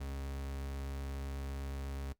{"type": "tone", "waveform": "40% pulse", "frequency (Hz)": 68.6, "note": "C#2", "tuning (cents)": -17, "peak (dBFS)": -38, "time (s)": [0, 2.13], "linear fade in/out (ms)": 10, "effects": ["noise-tail reverb RT60 0.1 s tail -18 dB re dry", "Opus 48 kbps"]}